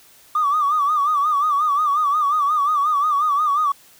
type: tone with vibrato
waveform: triangle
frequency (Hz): 1182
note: D6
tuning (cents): +11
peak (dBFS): -12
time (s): 0.35-3.72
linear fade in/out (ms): 5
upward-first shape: sine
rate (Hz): 5.6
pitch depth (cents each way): 100
effects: tanh soft clip ceiling -13 dBFS + white hiss -50 dBFS RMS until 3.99 s